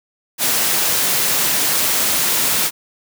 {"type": "high-pass noise", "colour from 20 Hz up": "white", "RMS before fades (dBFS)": -17, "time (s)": [0.38, 2.71], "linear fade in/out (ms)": 50, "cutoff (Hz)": 110, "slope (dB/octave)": 24, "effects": []}